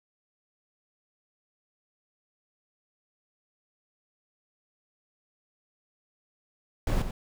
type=noise with echo; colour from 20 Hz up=brown; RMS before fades=-25 dBFS; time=6.87-7.02 s; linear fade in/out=2 ms; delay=90 ms; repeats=1; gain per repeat=-8 dB; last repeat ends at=7.11 s; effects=none